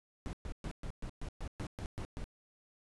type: noise bursts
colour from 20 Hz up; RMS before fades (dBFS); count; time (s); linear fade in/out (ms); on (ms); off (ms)
brown; -40; 11; 0.26-2.241; 0; 71; 120
effects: resampled to 24000 Hz